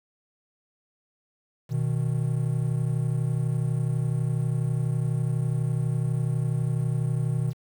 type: tone pair together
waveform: triangle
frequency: 123.47 / 155.56 Hz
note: B2 / D#3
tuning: 0 / 0 cents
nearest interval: major third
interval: 400 cents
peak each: -23 / -25 dBFS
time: 1.69-7.54 s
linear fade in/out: 50 ms
effects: 8-bit